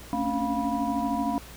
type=tone cluster; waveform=sine; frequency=223.1 / 271 / 284 / 701 / 978 Hz; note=A3 / C#4 / C#4 / F5 / B5; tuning=+24 / -39 / +42 / +6 / -17 cents; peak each=-31 dBFS; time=0.13-1.38 s; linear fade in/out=0 ms; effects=added 60 Hz sine -46 dBFS peak until 1.56 s + pink hiss -46 dBFS RMS until 1.56 s